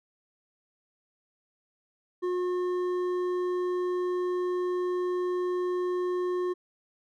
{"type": "tone with hard clipping", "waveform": "sine", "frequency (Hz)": 360, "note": "F#4", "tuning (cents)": -47, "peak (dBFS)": -28, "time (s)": [2.22, 6.54], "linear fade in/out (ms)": 20, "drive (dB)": 7, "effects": []}